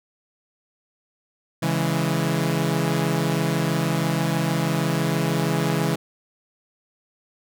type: chord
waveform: sawtooth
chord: C# minor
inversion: none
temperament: equal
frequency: 138.59 / 164.81 / 207.7 Hz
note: C#3 / E3 / G#3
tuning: 0 / 0 / 0 cents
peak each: -21 / -19 / -24 dBFS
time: 1.62-5.96 s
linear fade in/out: 10 ms
effects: none